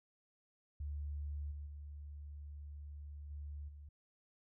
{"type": "tone with level steps", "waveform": "sine", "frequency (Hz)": 73, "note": "D2", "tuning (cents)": -10, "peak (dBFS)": [-39, -43, -46, -43, -50], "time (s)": [0.8, 3.89], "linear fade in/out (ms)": 5, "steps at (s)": [1.51, 1.66, 3.3, 3.68], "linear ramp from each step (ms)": 10, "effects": []}